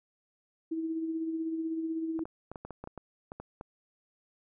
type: tone with tremolo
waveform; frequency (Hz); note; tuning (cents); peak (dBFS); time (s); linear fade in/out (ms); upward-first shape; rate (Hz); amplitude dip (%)
sine; 323.8; E4; -31; -29; 0.71-2.24; 10; sine; 16; 40
type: clicks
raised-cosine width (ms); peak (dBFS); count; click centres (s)
1; -27; 12; 2.192 / 2.255 / 2.516 / 2.558 / 2.65 / 2.707 / 2.84 / 2.874 / 2.977 / 3.319 / 3.4 / 3.611
effects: none